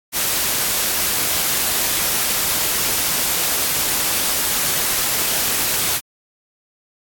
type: noise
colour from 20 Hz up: white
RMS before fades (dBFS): -19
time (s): 0.12-6.01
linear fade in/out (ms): 50
effects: AAC 64 kbps